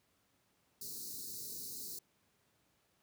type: band-stop noise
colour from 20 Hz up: white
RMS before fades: -45 dBFS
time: 0.81-1.99 s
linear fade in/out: 5 ms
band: 470 to 4000 Hz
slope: 96 dB/octave
effects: pink hiss -75 dBFS RMS until 3.02 s + high-pass 80 Hz 12 dB/octave